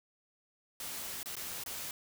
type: noise with dropouts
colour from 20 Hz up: white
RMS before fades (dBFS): -41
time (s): 0.8-1.91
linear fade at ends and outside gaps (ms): 2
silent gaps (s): 1.231-1.258 / 1.355-1.366 / 1.637-1.661
effects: none